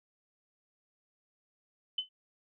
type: tone with exponential decay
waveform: sine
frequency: 3033 Hz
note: F#7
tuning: 42 cents sharp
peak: -26 dBFS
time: 1.98-2.09 s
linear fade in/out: 5 ms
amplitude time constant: 22 ms
effects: none